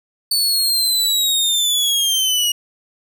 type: linear sweep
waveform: sawtooth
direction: down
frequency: 4500 to 2871 Hz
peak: -12 dBFS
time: 0.31-2.52 s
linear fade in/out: 5 ms
effects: none